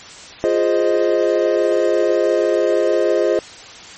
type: chord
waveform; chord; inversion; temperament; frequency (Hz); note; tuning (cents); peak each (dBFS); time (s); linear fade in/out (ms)
triangle; F minor seventh; none; equal; 349.2 / 415.3 / 523.3 / 622.3; F4 / Ab4 / C5 / Eb5; 0 / 0 / 0 / 0; -17; 0.44-3.39; 0
effects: white hiss -37 dBFS RMS until 3.97 s + MP3 32 kbps